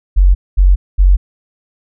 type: tone bursts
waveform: sine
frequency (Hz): 46.25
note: F#1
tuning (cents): 0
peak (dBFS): -4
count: 3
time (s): 0.16-1.17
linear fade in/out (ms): 20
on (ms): 190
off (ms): 220
effects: none